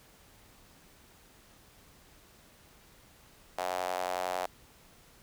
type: tone with high-pass filter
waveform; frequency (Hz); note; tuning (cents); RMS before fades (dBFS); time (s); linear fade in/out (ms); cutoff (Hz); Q
sawtooth; 91; F#2; -28; -34; 3.58-4.46; 0; 690; 3.7
effects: pink hiss -59 dBFS RMS until 5.22 s